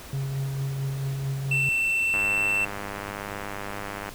triangle tone with tremolo, 136.2 Hz, C#3, 30 cents flat, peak -23 dBFS, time 0.13-1.69 s, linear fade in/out 2 ms, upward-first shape sine, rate 4.5 Hz, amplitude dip 30%
triangle tone, 2683 Hz, E7, 30 cents sharp, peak -20 dBFS, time 1.51-2.65 s, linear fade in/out 5 ms
click train, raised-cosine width 0.5 ms, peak -18 dBFS, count 198, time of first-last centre 2.14-4.09 s, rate 101 Hz
effects pink hiss -43 dBFS RMS until 4.14 s

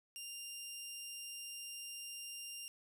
15% pulse tone, 2794 Hz, F7, in tune, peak -38 dBFS, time 0.16-2.68 s, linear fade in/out 0 ms, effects none

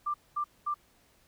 sine tone bursts, 1185 Hz, D6, 15 cents sharp, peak -28 dBFS, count 3, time 0.06-0.743 s, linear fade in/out 10 ms, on 81 ms, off 220 ms, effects pink hiss -65 dBFS RMS until 1.27 s

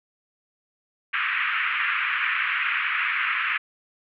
white band-pass noise, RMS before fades -25 dBFS, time 1.13-3.58 s, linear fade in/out 10 ms, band 1200 to 2600 Hz, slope 48 dB/octave, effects none

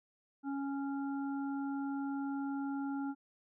harmonic tone, 277.2 Hz, C#4, in tune, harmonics 1 / 3 / 5, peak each -35 / -45 / -49 dBFS, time 0.43-3.15 s, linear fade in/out 50 ms, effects none

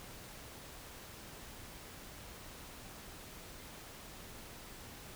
silence, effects pink hiss -51 dBFS RMS until 5.15 s

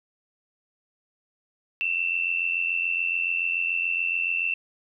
sine tone pair together, 2637 / 2724 Hz, E7 / F7, 0 / -44 cents, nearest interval minor second, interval 56 cents, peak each -26 dBFS, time 1.81-4.54 s, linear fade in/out 0 ms, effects none

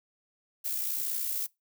violet noise with amplitude modulation, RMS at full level -30 dBFS, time 0.64-1.47 s, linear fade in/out 20 ms, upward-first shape sine, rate 61.5 Hz, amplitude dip 45%, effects noise-tail reverb RT60 0.2 s tail -23 dB re dry

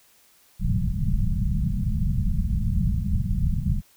pink low-pass noise, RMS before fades -23 dBFS, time 0.59-3.82 s, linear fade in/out 50 ms, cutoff 210 Hz, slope 96 dB/octave, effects white hiss -58 dBFS RMS until 3.96 s

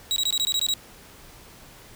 35% pulse tone bursts, 3854 Hz, B7, 43 cents flat, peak -19 dBFS, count 9, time 0.11-0.738 s, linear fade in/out 0 ms, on 52 ms, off 20 ms, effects pink hiss -48 dBFS RMS until 1.95 s

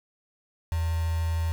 sine tone with quantisation, 82.41 Hz, E2, in tune, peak -24 dBFS, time 0.72-1.52 s, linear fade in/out 0 ms, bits 6, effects none

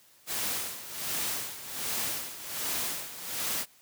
white noise with tremolo, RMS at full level -31 dBFS, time 0.26-3.66 s, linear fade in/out 50 ms, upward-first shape sine, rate 1.3 Hz, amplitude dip 75%, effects white hiss -60 dBFS RMS until 3.81 s + high-pass 80 Hz 12 dB/octave

